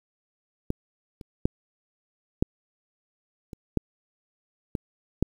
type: clicks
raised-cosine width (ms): 3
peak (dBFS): -13 / -28 / -8 / -7 / -25 / -9 / -15 / -8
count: 8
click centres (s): 0.704 / 1.212 / 1.455 / 2.425 / 3.532 / 3.773 / 4.752 / 5.226
effects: 8-bit